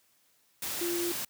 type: tone in noise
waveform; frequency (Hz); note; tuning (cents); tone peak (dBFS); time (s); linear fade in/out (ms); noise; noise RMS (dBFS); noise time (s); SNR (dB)
sine; 345.9; F4; -17; -30; 0.81-1.12; 5; white; -35; 0.62-1.25; +2
effects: white hiss -68 dBFS RMS until 1.29 s + high-pass 80 Hz 12 dB/octave